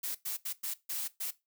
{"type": "noise bursts at uneven times", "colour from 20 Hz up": "blue", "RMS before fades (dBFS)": -36, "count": 6, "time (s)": [[0.03, 0.15], [0.25, 0.37], [0.45, 0.53], [0.63, 0.74], [0.89, 1.08], [1.2, 1.31]], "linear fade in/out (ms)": 10, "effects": ["noise-tail reverb RT60 0.2 s tail -17 dB re dry"]}